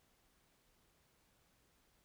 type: silence
effects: pink hiss -74 dBFS RMS until 2.04 s